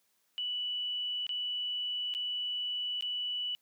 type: tone with dropouts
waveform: sine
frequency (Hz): 2960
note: F#7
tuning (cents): 0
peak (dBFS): -32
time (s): 0.38-3.55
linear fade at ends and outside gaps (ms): 0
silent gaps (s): 1.267-1.292 / 2.139-2.149 / 3.009-3.024
effects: white hiss -74 dBFS RMS until 3.61 s + high-pass 150 Hz 12 dB/octave